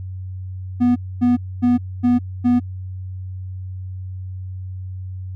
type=tone bursts; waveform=triangle; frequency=244.9 Hz; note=B3; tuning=14 cents flat; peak=-10 dBFS; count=5; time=0.8-2.6 s; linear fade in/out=20 ms; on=160 ms; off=250 ms; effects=added 93 Hz sine -27 dBFS peak until 5.35 s